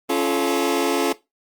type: chord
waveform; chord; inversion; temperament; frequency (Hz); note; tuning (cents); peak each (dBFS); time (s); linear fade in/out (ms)
sawtooth; Db augmented; none; just; 277.2 / 346.5 / 433.1; Db4 / F4 / A4; 0 / -14 / -27; -19; 0.09-1.13; 10
effects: noise-tail reverb RT60 0.2 s tail -17 dB re dry + Opus 32 kbps